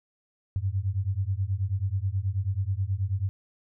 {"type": "beating tone pair", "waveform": "sine", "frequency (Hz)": [92.4, 101.7], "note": ["F#2", "G#2"], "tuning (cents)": [-2, -36], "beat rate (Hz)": 9.3, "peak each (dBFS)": -28, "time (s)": [0.56, 3.29], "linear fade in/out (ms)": 0, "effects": []}